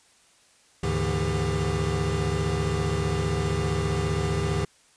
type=tone cluster; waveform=square; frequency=75.3 / 104 / 146.3 / 161.5 / 399.3 Hz; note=D2 / G#2 / D3 / E3 / G4; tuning=+44 / +3 / -6 / -35 / +32 cents; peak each=-31 dBFS; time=0.83-4.65 s; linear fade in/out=5 ms; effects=white hiss -59 dBFS RMS until 4.96 s + resampled to 22050 Hz